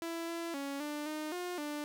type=tone with pitch steps; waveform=sawtooth; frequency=333.3 / 336 / 278.9 / 296.4 / 306.6 / 356.7 / 295.7 Hz; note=E4 / E4 / C#4 / D4 / D#4 / F4 / D4; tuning=+19 / +33 / +11 / +16 / -25 / +37 / +12 cents; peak=-33 dBFS; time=0.02-1.84 s; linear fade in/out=0 ms; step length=260 ms; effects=none